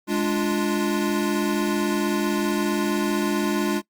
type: chord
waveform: square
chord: D diminished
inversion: second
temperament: equal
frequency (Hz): 207.7 / 293.7 / 349.2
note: Ab3 / D4 / F4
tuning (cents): 0 / 0 / 0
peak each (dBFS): -26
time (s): 0.07-3.82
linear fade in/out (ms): 50
effects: noise-tail reverb RT60 0.1 s tail -20 dB re dry + Opus 48 kbps